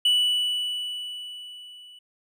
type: tone with level ramp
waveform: triangle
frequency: 2960 Hz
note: F#7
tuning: in tune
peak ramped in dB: -15 to -44 dBFS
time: 0.05-1.99 s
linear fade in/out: 5 ms
effects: none